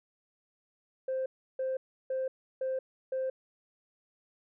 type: tone bursts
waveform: sine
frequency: 523.3 Hz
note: C5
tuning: in tune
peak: -28 dBFS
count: 5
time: 1.08-3.3 s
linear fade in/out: 5 ms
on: 180 ms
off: 330 ms
effects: tanh soft clip ceiling -27 dBFS